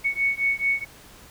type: beating tone pair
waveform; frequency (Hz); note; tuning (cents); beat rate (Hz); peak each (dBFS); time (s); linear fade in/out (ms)
sine; 2217 / 2221.6; C#7 / C#7; 0 / +3; 4.6; -24 / -24; 0.04-0.85; 20
effects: pink hiss -48 dBFS RMS until 1.3 s